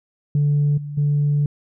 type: tone with level steps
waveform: sine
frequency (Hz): 145.7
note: D3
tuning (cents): -13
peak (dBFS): -13 / -27 / -14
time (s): 0.35-1.46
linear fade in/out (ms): 2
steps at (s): 0.77 / 0.97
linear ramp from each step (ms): 10
effects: tanh soft clip ceiling -12 dBFS